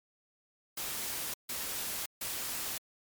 white noise bursts, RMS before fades -37 dBFS, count 3, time 0.77-2.78 s, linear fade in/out 5 ms, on 570 ms, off 150 ms, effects MP3 96 kbps

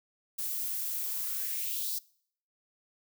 violet noise with high-pass filter sweep, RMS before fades -34 dBFS, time 0.38-1.99 s, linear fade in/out 10 ms, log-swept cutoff 210 to 4700 Hz, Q 3.1, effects noise-tail reverb RT60 0.6 s tail -23 dB re dry

